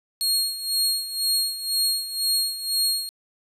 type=tone with tremolo; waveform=sawtooth; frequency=4277 Hz; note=C8; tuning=37 cents sharp; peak=-16 dBFS; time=0.21-3.09 s; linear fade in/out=0 ms; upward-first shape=sine; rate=2 Hz; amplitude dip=75%; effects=resampled to 32000 Hz + 9-bit